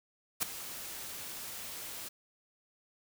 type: noise with ADSR envelope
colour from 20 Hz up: white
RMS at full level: -28 dBFS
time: 0.4-2.09 s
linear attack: 28 ms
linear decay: 4 ms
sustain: -15 dB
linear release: 11 ms
effects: none